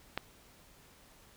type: click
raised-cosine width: 0.3 ms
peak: -16 dBFS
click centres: 0.176 s
effects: pink hiss -60 dBFS RMS until 1.36 s